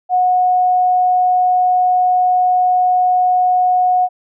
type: tone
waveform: sine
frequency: 730 Hz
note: F#5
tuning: 24 cents flat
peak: -10 dBFS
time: 0.09-4.09 s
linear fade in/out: 50 ms
effects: none